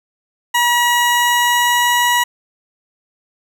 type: tone with pitch glide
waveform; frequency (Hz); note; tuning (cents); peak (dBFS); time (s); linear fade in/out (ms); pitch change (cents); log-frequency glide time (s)
20% pulse; 961 to 967.1; B5 to B5; -48 to -37; -7; 0.54-2.24; 10; +11; 0.71-2.08
effects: none